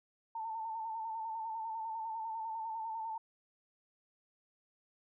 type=tone with vibrato; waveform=sine; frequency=894 Hz; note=A5; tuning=27 cents sharp; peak=-37 dBFS; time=0.35-3.18 s; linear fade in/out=5 ms; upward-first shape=square; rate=10 Hz; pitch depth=37 cents each way; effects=none